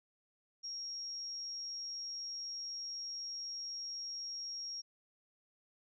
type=tone; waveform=sine; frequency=5588 Hz; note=F8; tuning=in tune; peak=-40 dBFS; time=0.63-4.82 s; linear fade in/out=20 ms; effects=none